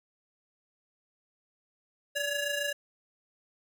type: ring-modulated tone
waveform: 25% pulse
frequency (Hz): 1129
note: C#6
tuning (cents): +31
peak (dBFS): -23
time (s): 2.15-2.73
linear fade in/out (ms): 10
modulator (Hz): 551
effects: none